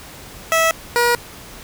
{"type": "tone pair in turn", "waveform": "15% pulse", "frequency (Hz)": [652, 478.8], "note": ["E5", "A#4"], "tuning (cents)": [-19, 46], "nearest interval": "perfect fourth", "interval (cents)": 535, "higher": "first", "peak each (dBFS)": -7, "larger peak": "neither", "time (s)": [[0.52, 0.71], [0.96, 1.15]], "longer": "neither", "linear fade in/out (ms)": 0, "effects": ["pink hiss -38 dBFS RMS until 1.63 s"]}